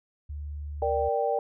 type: tone with pitch glide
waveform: sine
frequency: 73.42 to 72.58 Hz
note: D2 to D2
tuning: 0 to -20 cents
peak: -33 dBFS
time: 0.29-1.09 s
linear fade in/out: 10 ms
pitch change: -20 cents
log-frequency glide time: 0.79-0.94 s
type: chord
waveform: sine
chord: G minor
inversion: first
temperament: equal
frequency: 466.2 / 587.3 / 784 Hz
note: Bb4 / D5 / G5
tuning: 0 / 0 / 0 cents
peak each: -28 dBFS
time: 0.82-1.39 s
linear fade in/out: 2 ms
effects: none